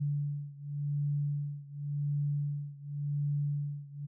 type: beating tone pair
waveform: sine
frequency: 144.3 / 145.2 Hz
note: D3 / D3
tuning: -30 / -19 cents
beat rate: 0.9 Hz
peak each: -33 / -35 dBFS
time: 0-4.07 s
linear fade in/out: 20 ms
effects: none